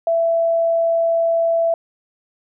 sine tone, 666 Hz, E5, 18 cents sharp, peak -14 dBFS, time 0.07-1.74 s, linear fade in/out 2 ms, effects none

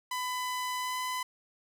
sawtooth tone with pitch glide, 1002 to 1008.4 Hz, B5 to B5, +25 to +36 cents, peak -28 dBFS, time 0.11-1.23 s, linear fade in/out 5 ms, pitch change +11 cents, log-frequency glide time 0.79-0.96 s, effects none

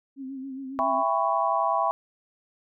sine tone with vibrato, 267.2 Hz, C4, 36 cents sharp, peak -33 dBFS, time 0.16-1.04 s, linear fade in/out 50 ms, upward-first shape sine, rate 7.3 Hz, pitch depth 51 cents each way
sine chord, C# half-diminished seventh, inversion first, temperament just, 665.2 / 798.3 / 997.9 / 1108.7 Hz, E5 / G5 / B5 / C#6, +16 / +31 / +18 / 0 cents, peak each -27 dBFS, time 0.79-1.91 s, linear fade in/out 0 ms
effects none

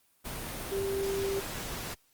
sine tone in noise, 392 Hz, G4, in tune, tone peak -29 dBFS, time 0.71-1.41 s, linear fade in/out 20 ms, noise pink, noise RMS -38 dBFS, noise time 0.24-1.95 s, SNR +6 dB, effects white hiss -68 dBFS RMS until 2.13 s + Opus 32 kbps

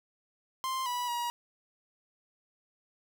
45% pulse tone with pitch steps, 1048 / 980 / 957 Hz, C6 / B5 / A#5, +2 / -14 / +45 cents, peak -31 dBFS, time 0.64-1.3 s, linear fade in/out 0 ms, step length 220 ms, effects none

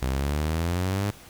sawtooth exponential sweep, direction up, 63.4 to 104.1 Hz, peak -20 dBFS, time 0.02-1.11 s, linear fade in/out 5 ms, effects pink hiss -48 dBFS RMS until 1.29 s

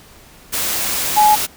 sine tone in noise, 844 Hz, G#5, 28 cents sharp, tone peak -8 dBFS, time 1.16-1.36 s, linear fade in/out 20 ms, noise white, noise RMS -20 dBFS, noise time 0.52-1.47 s, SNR +9 dB, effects pink hiss -44 dBFS RMS until 1.56 s

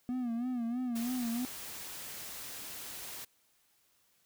triangle tone with vibrato, 241.9 Hz, B3, 36 cents flat, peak -30 dBFS, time 0.09-1.45 s, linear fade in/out 0 ms, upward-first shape sine, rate 3.1 Hz, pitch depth 93 cents each way
white noise, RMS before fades -44 dBFS, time 0.95-3.25 s, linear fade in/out 10 ms
effects white hiss -71 dBFS RMS until 4.25 s

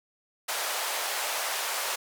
pink band-pass noise, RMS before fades -31 dBFS, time 0.48-1.96 s, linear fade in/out 10 ms, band 590 to 16000 Hz, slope 24 dB/octave, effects none

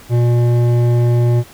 sine tone with hard clipping, 120 Hz, B2, 49 cents flat, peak -12 dBFS, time 0.09-1.44 s, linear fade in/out 50 ms, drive 11 dB, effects pink hiss -41 dBFS RMS until 1.53 s

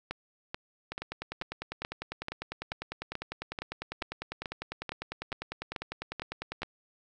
two click trains, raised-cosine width 0.3 ms, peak -20 / -18 dBFS, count 58 / 16, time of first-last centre 0.92-6.62 / 0.11-6.632 s, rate 10 / 2.3 Hz, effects none

